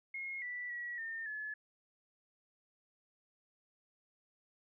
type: tone with pitch steps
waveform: sine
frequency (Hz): 2155 / 1966 / 1926 / 1815 / 1715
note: C#7 / B6 / B6 / A#6 / A6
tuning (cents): -49 / -8 / -44 / -47 / -45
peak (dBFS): -39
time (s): 0.14-1.54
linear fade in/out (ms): 5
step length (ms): 280
effects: none